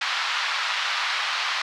pink band-pass noise, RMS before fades -26 dBFS, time 0.01-1.62 s, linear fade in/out 5 ms, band 1000 to 4600 Hz, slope 24 dB/octave, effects none

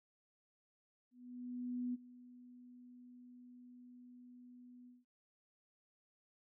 sine tone with ADSR envelope, 246.9 Hz, B3, in tune, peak -36 dBFS, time 1.11-5.05 s, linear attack 830 ms, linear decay 24 ms, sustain -19 dB, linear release 180 ms, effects none

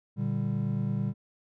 triangle chord, G minor, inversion first, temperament just, 117.6 / 147 / 196 Hz, Bb2 / D3 / G3, +16 / +2 / 0 cents, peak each -29 / -30 / -29 dBFS, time 0.16-1.14 s, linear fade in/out 50 ms, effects none

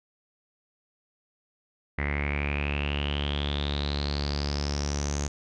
sawtooth tone with low-pass filter sweep, 72 Hz, D2, 34 cents flat, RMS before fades -29 dBFS, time 1.98-5.28 s, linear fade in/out 5 ms, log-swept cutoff 2000 to 6600 Hz, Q 9.8, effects none

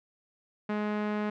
sawtooth tone with low-pass filter, 210 Hz, G#3, 19 cents sharp, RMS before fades -31 dBFS, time 0.69-1.3 s, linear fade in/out 5 ms, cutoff 2000 Hz, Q 1, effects none

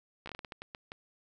slowing click train, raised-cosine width 0.3 ms, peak -26 dBFS, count 11, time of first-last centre 0.26-0.919 s, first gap 14 ms, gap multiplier 1.32, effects none

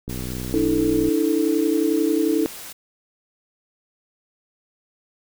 click train, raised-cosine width 3 ms, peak -18 dBFS, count 64, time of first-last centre 0.08-1.086 s, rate 62.6 Hz
white noise, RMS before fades -37 dBFS, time 0.09-2.73 s, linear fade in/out 10 ms
sine chord, D suspended second, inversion none, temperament equal with one note detuned, 293.7 / 324.9 / 440 Hz, D4 / E4 / A4, 0 / -25 / 0 cents, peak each -22 / -20 / -23 dBFS, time 0.54-2.46 s, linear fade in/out 0 ms
effects none

